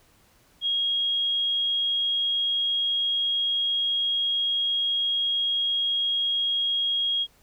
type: tone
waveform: sine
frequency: 3277 Hz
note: G#7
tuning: 24 cents flat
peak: -22 dBFS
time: 0.61-7.27 s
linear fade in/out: 50 ms
effects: pink hiss -60 dBFS RMS until 7.42 s